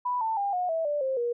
sine tone with pitch steps, 987.8 / 890.3 / 802.3 / 723.1 / 651.7 / 587.3 / 529.3 / 477.1 Hz, B5 / A5 / G5 / F#5 / E5 / D5 / C5 / A#4, 0 / +20 / +40 / -40 / -20 / 0 / +20 / +40 cents, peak -25 dBFS, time 0.05-1.33 s, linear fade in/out 10 ms, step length 160 ms, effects none

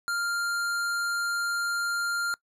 square tone, 1396.9 Hz, F6, in tune, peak -27 dBFS, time 0.08-2.34 s, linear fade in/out 0 ms, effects noise-tail reverb RT60 0.1 s tail -22 dB re dry + low-pass 12000 Hz 12 dB/octave

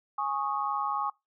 sine chord, Ab suspended fourth, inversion none, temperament equal with one note detuned, 830.6 / 1101.7 / 1244.5 Hz, Ab5 / Db6 / Eb6, 0 / -11 / 0 cents, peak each -32 / -31 / -34 dBFS, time 0.18-1.1 s, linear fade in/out 5 ms, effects noise-tail reverb RT60 0.2 s tail -23 dB re dry

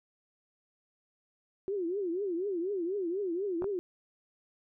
sine tone with vibrato, 370 Hz, F#4, in tune, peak -30 dBFS, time 1.68-3.79 s, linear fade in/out 0 ms, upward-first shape triangle, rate 4.1 Hz, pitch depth 230 cents each way
clicks, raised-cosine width 1 ms, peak -25 dBFS, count 2, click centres 3.622 / 3.643 s
effects none

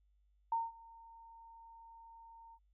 sine tone with ADSR envelope, 916 Hz, A#5, 31 cents flat, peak -30 dBFS, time 0.52-2.59 s, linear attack 4 ms, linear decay 190 ms, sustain -24 dB, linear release 55 ms, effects added 50 Hz sine -69 dBFS peak until 2.73 s

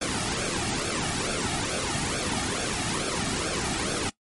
pink noise with flanger, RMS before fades -28 dBFS, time 0.01-4.1 s, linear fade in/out 10 ms, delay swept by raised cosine 1 to 2 ms, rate 2.3 Hz, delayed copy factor -0.7, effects noise-tail reverb RT60 0.1 s tail -19 dB re dry + MP3 48 kbps

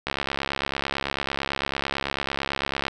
click train, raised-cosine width 0.3 ms, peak -9 dBFS, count 195, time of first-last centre 0.07-2.882 s, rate 69 Hz, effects none

